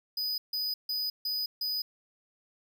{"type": "tone bursts", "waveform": "square", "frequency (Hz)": 4978, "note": "D#8", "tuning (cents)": 0, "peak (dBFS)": -30, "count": 5, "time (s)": [0.17, 1.82], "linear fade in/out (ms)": 5, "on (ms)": 210, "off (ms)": 150, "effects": []}